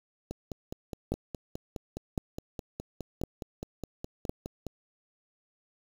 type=two click trains; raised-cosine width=2 ms; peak=-16 / -23 dBFS; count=4 / 22; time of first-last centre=1.12-4.295 / 0.31-4.667 s; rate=0.945 / 4.82 Hz; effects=7-bit